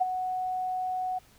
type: tone with ADSR envelope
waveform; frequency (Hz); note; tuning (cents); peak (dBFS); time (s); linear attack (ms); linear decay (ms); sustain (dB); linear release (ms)
sine; 740; F#5; 0; -19; 0-1.19; 17; 21; -9; 12
effects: pink hiss -59 dBFS RMS until 1.38 s